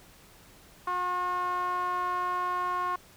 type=tone with band-pass filter; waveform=sawtooth; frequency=360.1 Hz; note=F#4; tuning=47 cents flat; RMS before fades=-30 dBFS; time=0.87-2.96 s; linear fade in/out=5 ms; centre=1100 Hz; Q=5; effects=pink hiss -55 dBFS RMS until 3.16 s